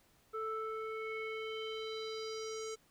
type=tone with low-pass filter sweep; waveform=square; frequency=440 Hz; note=A4; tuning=in tune; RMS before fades=-41 dBFS; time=0.33-2.76 s; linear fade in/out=20 ms; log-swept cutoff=1200 to 7000 Hz; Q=4; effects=pink hiss -69 dBFS RMS until 2.9 s